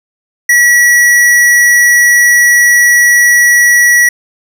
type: tone with hard clipping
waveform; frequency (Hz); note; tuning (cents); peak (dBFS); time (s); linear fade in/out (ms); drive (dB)
sine; 1933; B6; -38; -5; 0.49-4.09; 5; 17
effects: none